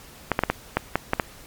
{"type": "clicks", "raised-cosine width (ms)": 0.5, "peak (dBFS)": -4, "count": 8, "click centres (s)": [0.317, 0.391, 0.436, 0.5, 0.77, 0.956, 1.134, 1.198], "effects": ["pink hiss -46 dBFS RMS until 1.46 s", "MP3 96 kbps"]}